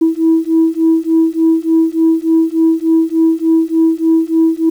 sine beating tone pair, 323.6 / 327 Hz, E4 / E4, -32 / -14 cents, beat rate 3.4 Hz, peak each -11 dBFS, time 0.01-4.7 s, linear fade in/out 10 ms, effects tanh soft clip ceiling -3 dBFS + 7-bit

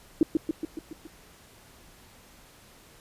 sine tone with echo, 317.4 Hz, D#4, 35 cents sharp, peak -15 dBFS, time 0.21-0.23 s, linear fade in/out 2 ms, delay 140 ms, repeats 6, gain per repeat -4 dB, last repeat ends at 1.07 s, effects pink hiss -54 dBFS RMS until 3 s + resampled to 32000 Hz

